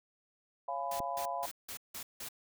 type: chord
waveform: sine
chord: C# dominant seventh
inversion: none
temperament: just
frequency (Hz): 554.4 / 693 / 831.5 / 997.9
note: C#5 / E#5 / G#5 / B5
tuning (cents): 0 / -14 / +2 / +18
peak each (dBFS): -43 / -37 / -41 / -39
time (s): 0.68-1.46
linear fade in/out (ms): 5
type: noise bursts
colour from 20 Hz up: white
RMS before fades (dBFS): -43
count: 6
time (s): 0.91-2.288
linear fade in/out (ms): 5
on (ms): 88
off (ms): 170
type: click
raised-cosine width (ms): 2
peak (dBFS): -29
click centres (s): 1.003
effects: none